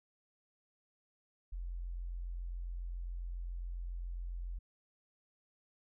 sine tone, 43.65 Hz, F1, in tune, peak -38 dBFS, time 1.52-4.59 s, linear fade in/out 10 ms, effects none

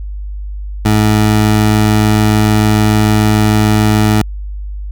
20% pulse tone, 106.8 Hz, G#2, 49 cents sharp, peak -3 dBFS, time 0.85-4.22 s, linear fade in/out 5 ms, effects added 50 Hz sine -20 dBFS peak until 4.91 s

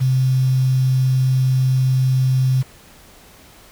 sine tone with quantisation, 130.2 Hz, C3, 8 cents flat, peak -13 dBFS, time 0-2.63 s, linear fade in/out 20 ms, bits 6, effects pink hiss -46 dBFS RMS until 3.71 s

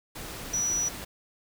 sine tone in noise, 5880 Hz, F#8, 12 cents flat, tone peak -25 dBFS, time 0.53-0.89 s, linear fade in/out 10 ms, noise pink, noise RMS -39 dBFS, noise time 0.15-1.05 s, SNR +11 dB, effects none

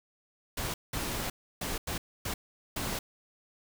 pink noise bursts at uneven times, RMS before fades -34 dBFS, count 6, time 0.57-0.74 / 0.93-1.3 / 1.61-1.78 / 1.87-1.98 / 2.25-2.34 / 2.76-2.99 s, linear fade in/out 5 ms, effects none

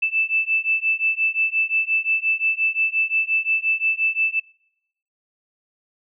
sine beating tone pair, 2637 / 2642.7 Hz, E7 / E7, 0 / +4 cents, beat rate 5.7 Hz, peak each -22 / -21 dBFS, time 0.02-4.4 s, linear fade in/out 10 ms, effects noise-tail reverb RT60 0.8 s tail -26 dB re dry

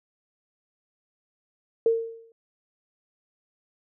sine tone with exponential decay, 456.1 Hz, A#4, 38 cents flat, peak -15 dBFS, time 1.86-2.32 s, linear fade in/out 2 ms, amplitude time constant 98 ms, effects none

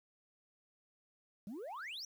sine exponential sweep, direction up, 185.1 to 5980 Hz, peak -40 dBFS, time 1.47-2.05 s, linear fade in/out 2 ms, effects tanh soft clip ceiling -41 dBFS + 11-bit

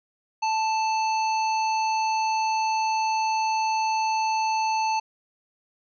harmonic tone, 880 Hz, A5, in tune, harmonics 1 / 3 / 5 / 7, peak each -22 / -32 / -36 / -39 dBFS, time 0.42-5 s, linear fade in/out 10 ms, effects none

